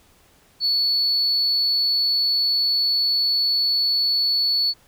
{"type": "tone", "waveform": "sine", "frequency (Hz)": 4430, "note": "C#8", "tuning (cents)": -2, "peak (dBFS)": -16, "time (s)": [0.6, 4.74], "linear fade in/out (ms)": 50, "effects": ["tanh soft clip ceiling -14 dBFS", "pink hiss -56 dBFS RMS until 4.87 s"]}